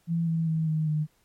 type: tone with pitch steps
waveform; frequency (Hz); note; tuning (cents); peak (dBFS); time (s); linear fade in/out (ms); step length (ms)
sine; 167.3 / 163.57 / 159.93 / 156.37 / 152.88; E3 / E3 / D#3 / D#3 / D#3; +26 / -13 / +48 / +9 / -30; -23; 0.07-1.07; 50; 200
effects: pink hiss -67 dBFS RMS until 1.24 s + MP3 64 kbps